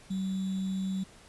sine tone with sample-and-hold, 190.4 Hz, F#3, 50 cents sharp, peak -29 dBFS, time 0.1-1.04 s, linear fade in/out 10 ms, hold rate 3675 Hz, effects pink hiss -55 dBFS RMS until 1.28 s + resampled to 24000 Hz

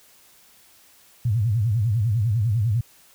sine tone with vibrato, 110 Hz, A2, in tune, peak -18 dBFS, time 1.25-2.81 s, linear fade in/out 5 ms, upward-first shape sine, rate 10 Hz, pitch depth 200 cents each way, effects white hiss -54 dBFS RMS until 3.14 s

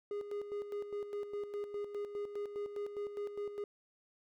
triangle tone with tremolo, 410.4 Hz, G#4, 21 cents flat, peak -34 dBFS, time 0.11-3.64 s, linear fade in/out 2 ms, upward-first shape square, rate 4.9 Hz, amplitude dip 60%, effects none

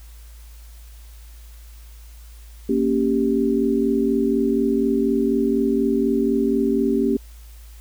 sine chord, G diminished, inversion first, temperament equal, 233.1 / 277.2 / 392 Hz, Bb3 / Db4 / G4, 0 / 0 / 0 cents, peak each -21 dBFS, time 2.69-7.17 s, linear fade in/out 5 ms, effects added 56 Hz sine -39 dBFS peak until 7.8 s + white hiss -52 dBFS RMS until 7.8 s

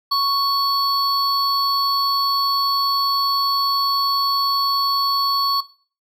triangle tone pair together, 1108.7 / 4435 Hz, C#6 / C#8, 0 / 0 cents, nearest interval 2 octaves, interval 2400 cents, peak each -17 dBFS, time 0.11-5.61 s, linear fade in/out 10 ms, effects noise-tail reverb RT60 0.4 s tail -17 dB re dry

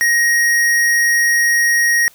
square tone, 1879 Hz, A#6, 13 cents sharp, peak -12 dBFS, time 0.01-2.08 s, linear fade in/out 0 ms, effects white hiss -48 dBFS RMS until 2.14 s

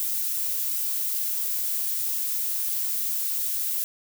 violet noise, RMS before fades -27 dBFS, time 0-3.84 s, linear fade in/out 0 ms, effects none

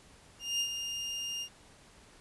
30% pulse tone with ADSR envelope, 2817 Hz, F7, 14 cents sharp, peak -25 dBFS, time 0.39-1.49 s, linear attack 210 ms, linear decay 75 ms, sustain -7 dB, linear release 72 ms, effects pink hiss -58 dBFS RMS until 2.2 s + resampled to 24000 Hz

